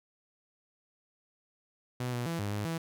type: tone with pitch steps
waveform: sawtooth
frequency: 124.4 / 121.3 / 167.1 / 102 / 103.8 / 164.6 Hz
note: B2 / B2 / E3 / G#2 / G#2 / E3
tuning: +13 / -31 / +24 / -31 / 0 / -2 cents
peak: -28 dBFS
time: 2-2.78 s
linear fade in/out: 5 ms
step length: 130 ms
effects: none